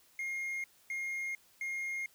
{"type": "tone bursts", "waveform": "triangle", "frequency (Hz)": 2135, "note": "C7", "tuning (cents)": 34, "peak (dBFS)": -33, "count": 3, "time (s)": [0.19, 2.06], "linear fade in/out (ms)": 2, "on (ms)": 450, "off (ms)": 260, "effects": ["white hiss -65 dBFS RMS until 2.14 s"]}